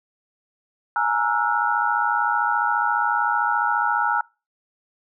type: tone cluster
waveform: sine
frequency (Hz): 838 / 932 / 1330 / 1445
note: G#5 / A#5 / E6 / F#6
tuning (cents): +15 / -1 / +15 / -41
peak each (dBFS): -24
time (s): 0.96-4.21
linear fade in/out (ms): 2
effects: noise-tail reverb RT60 0.3 s tail -25 dB re dry